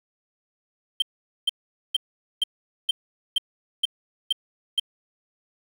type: tone bursts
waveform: triangle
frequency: 3136 Hz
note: G7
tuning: in tune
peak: -16 dBFS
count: 9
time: 1-4.798 s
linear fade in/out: 5 ms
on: 22 ms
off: 450 ms
effects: 8-bit